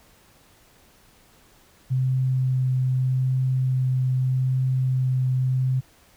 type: tone with vibrato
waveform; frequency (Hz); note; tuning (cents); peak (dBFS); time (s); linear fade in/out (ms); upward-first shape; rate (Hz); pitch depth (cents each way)
sine; 129.4; C3; -19; -19; 1.9-5.81; 20; triangle; 0.82; 10
effects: pink hiss -56 dBFS RMS until 6.16 s